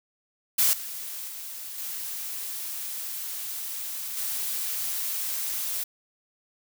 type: noise with level steps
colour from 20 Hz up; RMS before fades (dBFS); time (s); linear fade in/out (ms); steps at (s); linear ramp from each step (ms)
blue; -21 / -36 / -38 / -34 / -30; 0.58-5.84; 10; 0.73 / 1.28 / 1.78 / 4.17; 2
effects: none